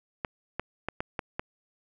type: clicks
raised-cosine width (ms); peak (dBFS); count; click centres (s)
0.5; -15; 6; 0.248 / 0.596 / 0.886 / 1.005 / 1.192 / 1.395
effects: none